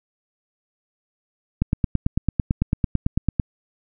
click train, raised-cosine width 5 ms, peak -6 dBFS, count 17, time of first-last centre 1.62-3.398 s, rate 9 Hz, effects none

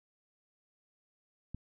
click, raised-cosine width 5 ms, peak -28 dBFS, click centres 1.546 s, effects none

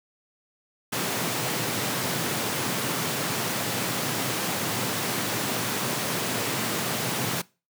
pink high-pass noise, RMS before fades -28 dBFS, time 0.92-7.42 s, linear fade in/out 10 ms, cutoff 110 Hz, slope 48 dB/octave, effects noise-tail reverb RT60 0.3 s tail -22 dB re dry

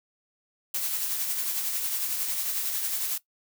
blue noise with tremolo, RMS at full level -28 dBFS, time 0.74-3.18 s, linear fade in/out 5 ms, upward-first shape sine, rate 11 Hz, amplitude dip 35%, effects noise-tail reverb RT60 0.1 s tail -17 dB re dry

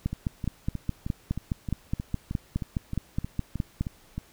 two click trains, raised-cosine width 5 ms, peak -19 / -14 dBFS, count 14 / 19, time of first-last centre 0.13-4.18 / 0.06-3.81 s, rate 3.21 / 4.8 Hz, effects pink hiss -57 dBFS RMS until 4.32 s

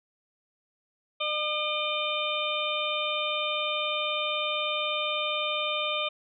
harmonic tone with a mistuned harmonic, 604 Hz, D5, 48 cents sharp, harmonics 1 / 2 / 4 / 5 / 6, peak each -33 / -33 / -33 / -33 / -33 dBFS, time 1.2-6.09 s, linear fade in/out 10 ms, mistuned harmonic 5, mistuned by +27 cents, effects none

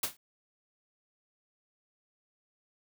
white noise with exponential decay, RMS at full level -26 dBFS, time 0.03-0.17 s, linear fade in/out 5 ms, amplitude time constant 29 ms, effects none

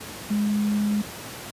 sine tone in noise, 208.1 Hz, G#3, 4 cents sharp, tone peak -20 dBFS, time 0.3-1.02 s, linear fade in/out 10 ms, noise pink, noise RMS -37 dBFS, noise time 0-1.51 s, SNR +14 dB, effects high-pass 100 Hz 12 dB/octave + resampled to 32000 Hz

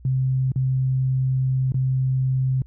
sine tone with dropouts, 130.81 Hz, C3, in tune, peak -18 dBFS, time 0.05-2.62 s, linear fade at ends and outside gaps 2 ms, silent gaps 0.519-0.559 / 1.721-1.743 s, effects added 61 Hz sine -43 dBFS peak until 2.66 s

